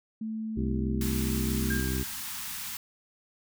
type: tone with pitch glide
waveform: sine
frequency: 220 to 222.4 Hz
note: A3 to A3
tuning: 0 to +19 cents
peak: -31 dBFS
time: 0.21-1.8 s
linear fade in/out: 5 ms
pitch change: +19 cents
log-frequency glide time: 0.87-1.14 s
type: harmonic tone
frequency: 64.7 Hz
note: C2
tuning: 19 cents flat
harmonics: 1 / 2 / 3 / 4 / 5 / 6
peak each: -31 / -34 / -36 / -37 / -38 / -39 dBFS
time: 0.56-2.04 s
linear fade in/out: 20 ms
type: band-stop noise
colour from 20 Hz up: white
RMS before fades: -37 dBFS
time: 1.01-2.77 s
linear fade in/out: 2 ms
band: 260 to 840 Hz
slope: 48 dB/octave
type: tone with exponential decay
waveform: sine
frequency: 1604 Hz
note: G6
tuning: 39 cents sharp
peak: -29 dBFS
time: 1.7-2.3 s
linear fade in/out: 5 ms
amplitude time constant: 130 ms
effects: none